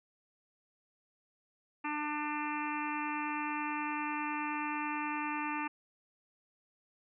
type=harmonic tone; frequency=298.4 Hz; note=D4; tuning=28 cents sharp; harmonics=1 / 3 / 4 / 5 / 6 / 7 / 8 / 9; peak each=-39 / -38 / -41 / -47 / -44 / -48 / -44 / -44 dBFS; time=1.84-5.68 s; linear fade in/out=10 ms; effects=none